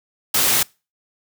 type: noise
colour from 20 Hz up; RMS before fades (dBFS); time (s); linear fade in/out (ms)
white; -17; 0.34-0.63; 5
effects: noise-tail reverb RT60 0.3 s tail -25 dB re dry + high-pass 80 Hz 12 dB/octave